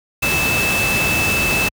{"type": "tone in noise", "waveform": "sine", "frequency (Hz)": 2626, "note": "E7", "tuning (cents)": -7, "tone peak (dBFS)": -17, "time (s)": [0.22, 1.69], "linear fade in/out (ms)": 10, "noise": "pink", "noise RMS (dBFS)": -20, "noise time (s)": [0.22, 1.69], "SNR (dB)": 0, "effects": ["high-pass 60 Hz 12 dB/octave"]}